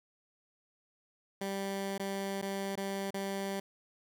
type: tone with dropouts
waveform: 15% pulse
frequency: 196 Hz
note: G3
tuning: in tune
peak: -28 dBFS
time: 1.41-3.6 s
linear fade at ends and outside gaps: 5 ms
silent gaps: 1.98-1.996 / 2.416-2.424 / 2.756-2.774 / 3.106-3.141 s
effects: none